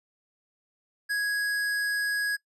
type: tone with hard clipping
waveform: triangle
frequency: 1661.2 Hz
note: G#6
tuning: in tune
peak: -27 dBFS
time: 1.09-2.37 s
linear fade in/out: 20 ms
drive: 18 dB
effects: noise-tail reverb RT60 0.1 s tail -22 dB re dry + resampled to 32000 Hz